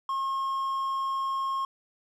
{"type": "tone", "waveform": "triangle", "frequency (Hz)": 1078, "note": "C#6", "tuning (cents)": -49, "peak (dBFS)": -25, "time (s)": [0.09, 1.65], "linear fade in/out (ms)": 2, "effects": []}